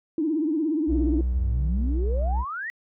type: tone with vibrato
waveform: sine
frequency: 311.1 Hz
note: D#4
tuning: in tune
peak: -21 dBFS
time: 0.18-1.21 s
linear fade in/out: 2 ms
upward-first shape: triangle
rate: 17 Hz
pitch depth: 150 cents each way
type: tone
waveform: triangle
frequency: 61.9 Hz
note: B1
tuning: 5 cents sharp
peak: -19 dBFS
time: 0.87-2.45 s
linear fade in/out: 50 ms
type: exponential sweep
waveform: sine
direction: up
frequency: 69.4 to 1975.5 Hz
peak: -29 dBFS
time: 1.33-2.7 s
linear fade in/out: 0 ms
effects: tanh soft clip ceiling -12 dBFS